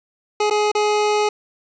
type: tone with dropouts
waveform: 25% pulse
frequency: 420 Hz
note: G#4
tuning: 19 cents sharp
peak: -12 dBFS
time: 0.4-1.29 s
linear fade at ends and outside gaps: 5 ms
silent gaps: 0.5-0.508 / 0.717-0.75 s
effects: resampled to 16000 Hz + 8-bit